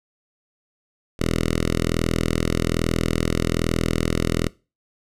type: tone with notch filter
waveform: 5% pulse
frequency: 41.2 Hz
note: E1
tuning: in tune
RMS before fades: -22 dBFS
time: 1.19-4.49 s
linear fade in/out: 10 ms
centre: 890 Hz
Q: 1.1
effects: noise-tail reverb RT60 0.3 s tail -22 dB re dry + low-pass 12000 Hz 12 dB/octave